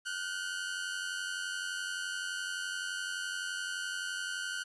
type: tone pair together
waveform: sawtooth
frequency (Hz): 1437.3 / 1529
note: F6 / G6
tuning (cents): +49 / -44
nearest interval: minor second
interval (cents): 107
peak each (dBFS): -35 / -34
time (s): 0.05-4.64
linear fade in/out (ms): 20
effects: resampled to 24000 Hz + 11-bit